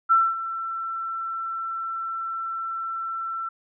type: tone with ADSR envelope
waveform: sine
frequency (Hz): 1342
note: E6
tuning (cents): +31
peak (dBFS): -13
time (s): 0.09-3.49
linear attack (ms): 26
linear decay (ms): 230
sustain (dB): -14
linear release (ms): 7
effects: none